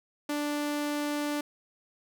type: tone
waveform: sawtooth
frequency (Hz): 293.7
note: D4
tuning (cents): 0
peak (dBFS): -25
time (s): 0.29-1.41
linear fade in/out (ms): 5
effects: none